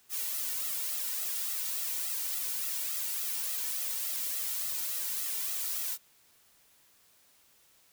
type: noise with flanger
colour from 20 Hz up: blue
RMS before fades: -34 dBFS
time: 0.09-5.98 s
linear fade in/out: 50 ms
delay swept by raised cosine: 1.5 to 2.18 ms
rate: 3.5 Hz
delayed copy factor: +0.65
effects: white hiss -64 dBFS RMS until 7.92 s